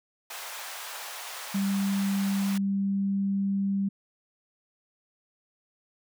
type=high-pass noise; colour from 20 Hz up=pink; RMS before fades=-39 dBFS; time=0.3-2.58 s; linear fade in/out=5 ms; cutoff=690 Hz; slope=24 dB/octave
type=tone; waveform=sine; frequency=197 Hz; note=G3; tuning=9 cents sharp; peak=-24 dBFS; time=1.54-3.89 s; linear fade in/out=10 ms
effects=none